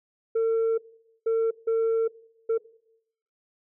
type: tone bursts at uneven times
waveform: sine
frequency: 452.2 Hz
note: A4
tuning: 47 cents sharp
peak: -18 dBFS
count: 4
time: 0.35-0.78 / 1.26-1.51 / 1.67-2.08 / 2.49-2.58 s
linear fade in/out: 10 ms
effects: noise-tail reverb RT60 0.8 s tail -22 dB re dry + tanh soft clip ceiling -20 dBFS